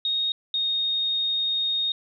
sine tone pair in turn, 3729 / 3711 Hz, A#7 / A#7, 0 / -9 cents, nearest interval unison, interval 9 cents, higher first, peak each -22 dBFS, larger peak neither, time 0.05-0.32 / 0.54-1.92 s, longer second, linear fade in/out 2 ms, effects none

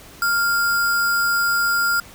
sine tone with sample-and-hold, 1396.9 Hz, F6, in tune, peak -16 dBFS, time 0.22-2 s, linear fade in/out 2 ms, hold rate 6300 Hz, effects pink hiss -43 dBFS RMS until 2.14 s

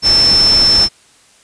sine tone in noise, 5320 Hz, E8, 15 cents sharp, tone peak -7 dBFS, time 0.02-0.89 s, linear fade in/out 50 ms, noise pink, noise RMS -20 dBFS, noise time 0.02-0.89 s, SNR +10 dB, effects white hiss -48 dBFS RMS until 1.43 s + resampled to 22050 Hz

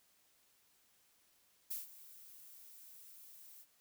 violet noise with ADSR envelope, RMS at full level -40 dBFS, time 1.7-3.66 s, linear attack 13 ms, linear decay 150 ms, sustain -17 dB, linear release 50 ms, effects white hiss -72 dBFS RMS until 3.8 s

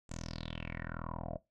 10% pulse tone with low-pass filter sweep, 41.06 Hz, E1, 6 cents flat, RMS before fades -42 dBFS, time 0.09-1.38 s, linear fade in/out 10 ms, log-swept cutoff 7700 to 600 Hz, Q 6.4, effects noise-tail reverb RT60 0.2 s tail -19 dB re dry

